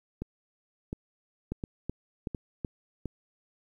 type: two click trains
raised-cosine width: 3 ms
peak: -21 / -19 dBFS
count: 5 / 4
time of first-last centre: 0.22-3.057 / 1.52-2.648 s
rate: 1.41 / 2.66 Hz
effects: 10-bit